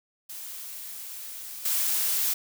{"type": "noise with level steps", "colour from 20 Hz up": "blue", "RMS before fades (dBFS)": [-39, -26], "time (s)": [0.29, 2.34], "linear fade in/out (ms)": 10, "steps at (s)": 1.65, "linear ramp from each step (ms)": 5, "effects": []}